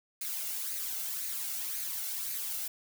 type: noise with flanger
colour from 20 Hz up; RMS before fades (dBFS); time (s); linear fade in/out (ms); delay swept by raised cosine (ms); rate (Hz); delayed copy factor
blue; -36; 0.21-2.68; 5; 0.45 to 1.45; 1.9; +0.5
effects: none